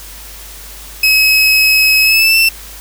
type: tone with pitch glide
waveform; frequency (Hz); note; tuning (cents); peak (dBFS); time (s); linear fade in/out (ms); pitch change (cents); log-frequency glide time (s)
30% pulse; 2561 to 2676; D#7 to E7; +49 to +25; -4; 1.03-2.49; 5; +76; 2.02-2.38
effects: added 50 Hz sine -34 dBFS peak until 2.8 s + white hiss -33 dBFS RMS until 2.8 s